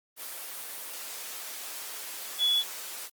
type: tone in noise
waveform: sine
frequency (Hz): 3400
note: G#7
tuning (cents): +40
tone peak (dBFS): -22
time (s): 2.38-2.64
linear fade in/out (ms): 50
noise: white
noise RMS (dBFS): -39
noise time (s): 0.16-3.1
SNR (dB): +14
effects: high-pass 400 Hz 12 dB/octave + Opus 24 kbps